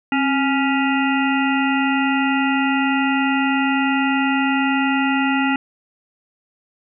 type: harmonic tone with a mistuned harmonic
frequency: 278.3 Hz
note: C#4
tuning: 7 cents sharp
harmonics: 1 / 3 / 5 / 7 / 9 / 10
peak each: -18 / -23 / -25 / -26 / -28 / -28 dBFS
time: 0.12-5.56 s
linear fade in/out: 2 ms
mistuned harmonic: 1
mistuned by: -66 cents
effects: none